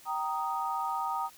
sine chord, Eb major, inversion first, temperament just, 777.8 / 933.4 / 1244.5 Hz, G5 / Bb5 / Eb6, -14 / +2 / 0 cents, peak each -35 / -33 / -34 dBFS, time 0.05-1.3 s, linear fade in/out 50 ms, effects white hiss -55 dBFS RMS until 1.37 s

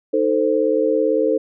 sine chord, A diminished, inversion second, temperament equal with one note detuned, 311.1 / 445.4 / 523.3 Hz, Eb4 / A4 / C5, 0 / +21 / 0 cents, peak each -21 / -18 / -19 dBFS, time 0.13-1.38 s, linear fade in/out 10 ms, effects none

